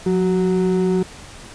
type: ring-modulated tone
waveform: triangle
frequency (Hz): 277.1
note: C#4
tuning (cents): -1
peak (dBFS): -10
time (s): 0.06-1.03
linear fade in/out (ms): 5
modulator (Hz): 96.4
effects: pink hiss -39 dBFS RMS until 1.54 s + resampled to 22050 Hz